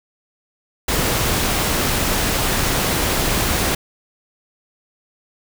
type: noise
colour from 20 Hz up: pink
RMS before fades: -19 dBFS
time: 0.88-3.75 s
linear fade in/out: 5 ms
effects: none